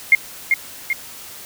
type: tone with echo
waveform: sine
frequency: 2127 Hz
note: C7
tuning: 28 cents sharp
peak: -6 dBFS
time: 0.12-0.15 s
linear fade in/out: 2 ms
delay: 390 ms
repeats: 2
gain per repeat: -5 dB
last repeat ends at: 0.93 s
effects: white hiss -37 dBFS RMS until 1.45 s

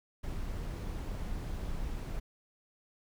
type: noise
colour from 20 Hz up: brown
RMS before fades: -37 dBFS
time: 0.23-2.2 s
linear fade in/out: 10 ms
effects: none

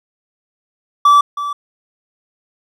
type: tone with echo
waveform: triangle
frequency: 1157 Hz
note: D6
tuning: 26 cents flat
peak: -4 dBFS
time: 1.05-1.21 s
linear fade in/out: 5 ms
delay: 320 ms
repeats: 1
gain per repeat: -13 dB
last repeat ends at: 1.53 s
effects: none

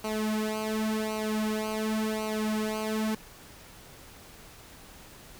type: tone with flanger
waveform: sawtooth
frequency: 216.6 Hz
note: A3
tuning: 27 cents flat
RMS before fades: -30 dBFS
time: 0.04-3.15 s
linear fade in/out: 5 ms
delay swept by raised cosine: 0.57 to 4.07 ms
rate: 0.91 Hz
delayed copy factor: -0.9
effects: pink hiss -50 dBFS RMS until 5.39 s

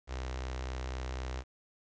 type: tone with notch filter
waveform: sawtooth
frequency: 64 Hz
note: C2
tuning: 38 cents flat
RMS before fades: -38 dBFS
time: 0.07-1.44 s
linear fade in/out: 50 ms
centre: 180 Hz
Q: 0.65
effects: resampled to 16000 Hz + 10-bit

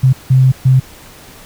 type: tone bursts at uneven times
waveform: sine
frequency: 130.6 Hz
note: C3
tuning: 3 cents flat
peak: -5 dBFS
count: 3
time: 0.03-0.13 / 0.3-0.52 / 0.65-0.8 s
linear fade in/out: 10 ms
effects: pink hiss -38 dBFS RMS until 1.45 s

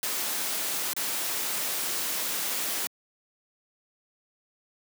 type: noise with dropouts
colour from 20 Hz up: white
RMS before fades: -30 dBFS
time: 0.03-2.87 s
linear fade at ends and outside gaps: 1 ms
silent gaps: 0.933-0.965 s
effects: high-pass 200 Hz 12 dB/octave

